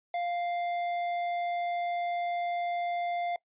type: tone with tanh clipping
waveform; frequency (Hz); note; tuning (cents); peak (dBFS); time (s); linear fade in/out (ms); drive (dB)
sine; 698.5; F5; 0; -31; 0.14-3.36; 2; 11
effects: noise-tail reverb RT60 0.1 s tail -21 dB re dry + resampled to 8000 Hz